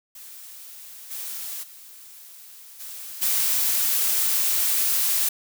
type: noise with level steps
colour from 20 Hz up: blue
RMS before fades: -42 / -33 / -45 / -37 / -22 dBFS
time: 0.15-5.29 s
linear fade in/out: 5 ms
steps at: 1.1 / 1.62 / 2.79 / 3.21 s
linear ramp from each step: 20 ms
effects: none

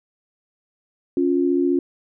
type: tone pair together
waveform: sine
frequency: 277.5 / 352.3 Hz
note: C#4 / F4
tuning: +2 / +15 cents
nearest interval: major third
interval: 413 cents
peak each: -19 dBFS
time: 1.17-1.79 s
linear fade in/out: 2 ms
effects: none

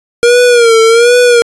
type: tone with vibrato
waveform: square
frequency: 470 Hz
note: A#4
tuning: 14 cents sharp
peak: -4 dBFS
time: 0.23-1.42 s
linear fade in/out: 0 ms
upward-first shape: sine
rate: 1.3 Hz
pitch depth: 81 cents each way
effects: resampled to 24000 Hz

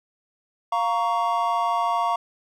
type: chord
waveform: triangle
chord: Bb minor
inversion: second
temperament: just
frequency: 699.2 / 932.3 / 1118.8 Hz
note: F5 / Bb5 / Db6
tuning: +2 / 0 / +16 cents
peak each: -23 dBFS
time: 0.72-2.16 s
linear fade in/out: 5 ms
effects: none

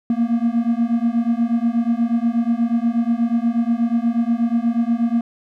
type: beating tone pair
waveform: triangle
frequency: 229.7 / 238 Hz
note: A#3 / A#3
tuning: -25 / +36 cents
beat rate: 8.3 Hz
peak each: -17 dBFS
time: 0.1-5.21 s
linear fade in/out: 2 ms
effects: none

